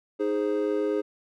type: chord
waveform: triangle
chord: Ab major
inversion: second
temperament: equal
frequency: 311.1 / 415.3 / 523.3 Hz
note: Eb4 / Ab4 / C5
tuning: 0 / 0 / 0 cents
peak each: -27 / -24 / -29 dBFS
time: 0.19-1.02 s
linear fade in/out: 20 ms
effects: none